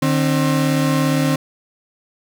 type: tone pair together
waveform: 35% pulse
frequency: 151.7 / 266 Hz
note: D#3 / C4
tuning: -44 / +29 cents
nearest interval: minor seventh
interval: 973 cents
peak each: -16 dBFS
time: 0.02-1.36 s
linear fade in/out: 5 ms
effects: none